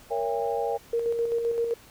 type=chord; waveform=sine; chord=A# diminished seventh; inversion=none; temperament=just; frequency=466.2 / 559.4 / 671.3 / 805.5 Hz; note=A#4 / C#5 / E5 / G5; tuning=0 / +16 / +31 / +47 cents; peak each=-28 / -32 / -34 / -30 dBFS; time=0.1-0.78 s; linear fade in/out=20 ms
type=tone with tremolo; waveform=sine; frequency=466.2 Hz; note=A#4; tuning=in tune; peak=-22 dBFS; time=0.93-1.74 s; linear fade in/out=5 ms; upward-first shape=square; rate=7.7 Hz; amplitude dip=40%
effects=pink hiss -52 dBFS RMS until 1.9 s